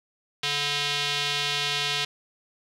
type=tone with band-pass filter; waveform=square; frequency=144.5 Hz; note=D3; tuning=28 cents flat; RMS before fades=-27 dBFS; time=0.43-2.05 s; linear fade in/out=5 ms; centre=3500 Hz; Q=2.1; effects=none